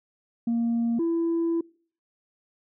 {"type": "tone pair in turn", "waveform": "sine", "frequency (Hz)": [233.1, 333.9], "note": ["A#3", "E4"], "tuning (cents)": [0, 22], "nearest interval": "tritone", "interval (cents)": 622, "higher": "second", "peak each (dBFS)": -20, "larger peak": "neither", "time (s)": [[0.47, 0.99], [0.99, 1.61]], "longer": "second", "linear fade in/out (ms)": 5, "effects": ["noise-tail reverb RT60 0.5 s tail -26 dB re dry", "tanh soft clip ceiling -20 dBFS"]}